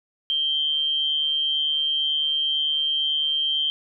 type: tone with amplitude modulation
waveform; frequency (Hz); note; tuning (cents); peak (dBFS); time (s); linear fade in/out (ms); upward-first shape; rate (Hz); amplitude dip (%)
sine; 3149; G7; +7; -18; 0.3-3.7; 0; sine; 149; 50
effects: none